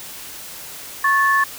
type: tone pair together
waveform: sine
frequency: 1100 / 1746.1 Hz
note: C#6 / A6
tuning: -14 / -14 cents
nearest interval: minor sixth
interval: 800 cents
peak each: -16 dBFS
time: 1.04-1.44 s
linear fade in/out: 5 ms
effects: white hiss -35 dBFS RMS until 1.58 s